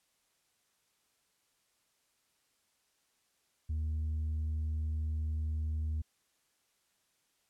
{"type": "tone with tanh clipping", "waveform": "triangle", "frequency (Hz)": 77.78, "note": "D#2", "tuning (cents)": 0, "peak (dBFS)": -32, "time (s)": [3.69, 6.02], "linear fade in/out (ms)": 10, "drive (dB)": 7, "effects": ["white hiss -75 dBFS RMS until 7.49 s", "low-pass 11000 Hz 12 dB/octave"]}